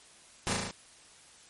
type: noise with echo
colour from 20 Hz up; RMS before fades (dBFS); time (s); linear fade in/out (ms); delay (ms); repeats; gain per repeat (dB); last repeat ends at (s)
pink; -31; 0.47-0.53; 0; 36; 5; -2; 0.71
effects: white hiss -56 dBFS RMS until 1.49 s + MP3 48 kbps